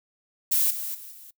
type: noise with level steps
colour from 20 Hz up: violet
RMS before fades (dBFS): -22 / -32 / -42 / -46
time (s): 0.51-1.31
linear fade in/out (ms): 10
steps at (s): 0.7 / 0.94 / 1.11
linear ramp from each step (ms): 10
effects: noise-tail reverb RT60 0.1 s tail -22 dB re dry